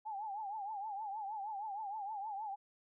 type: tone with vibrato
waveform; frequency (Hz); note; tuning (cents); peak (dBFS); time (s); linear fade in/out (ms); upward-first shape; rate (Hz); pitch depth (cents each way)
sine; 830.6; G#5; 0; -39; 0.05-2.56; 20; triangle; 6.4; 140
effects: none